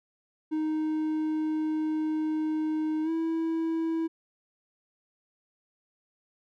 triangle tone with pitch glide, 311.1 to 326.2 Hz, D#4 to E4, 0 to -18 cents, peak -24 dBFS, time 0.51-4.08 s, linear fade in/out 20 ms, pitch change +82 cents, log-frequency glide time 3.03-3.1 s, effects none

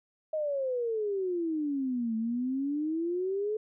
sine exponential two-way sweep, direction down then up, 633 to 220 to 435.6 Hz, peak -28 dBFS, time 0.33-3.57 s, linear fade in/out 5 ms, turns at 2.16 s, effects none

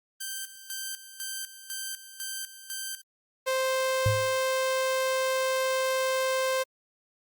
5% pulse tone with tremolo, 1562 Hz, G6, 7 cents flat, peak -22 dBFS, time 0.2-3.02 s, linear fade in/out 10 ms, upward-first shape square, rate 2 Hz, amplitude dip 75%
sawtooth tone, 523.3 Hz, C5, in tune, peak -21 dBFS, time 3.46-6.64 s, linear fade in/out 20 ms
sine tone with exponential decay, 106.5 Hz, G#2, 44 cents sharp, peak -19 dBFS, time 4.06-4.39 s, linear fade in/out 0 ms, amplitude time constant 71 ms
effects Opus 24 kbps

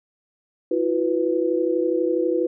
sine chord, E suspended second, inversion none, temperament equal with one note detuned, 329.6 / 361.8 / 493.9 Hz, E4 / F#4 / B4, 0 / -39 / 0 cents, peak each -23 dBFS, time 0.71-2.47 s, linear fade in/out 5 ms, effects none

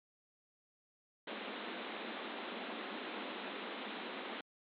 pink band-pass noise, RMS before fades -44 dBFS, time 1.27-4.41 s, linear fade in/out 5 ms, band 200 to 3900 Hz, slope 96 dB/octave, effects MP3 64 kbps

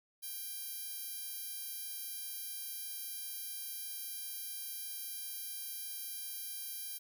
10% pulse tone with high-pass filter, 791 Hz, G5, 15 cents sharp, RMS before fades -43 dBFS, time 0.22-6.99 s, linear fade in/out 20 ms, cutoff 10000 Hz, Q 0.55, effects none

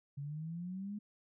sine exponential sweep, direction up, 138.59 to 211.7 Hz, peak -39 dBFS, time 0.17-0.99 s, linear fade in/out 10 ms, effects none

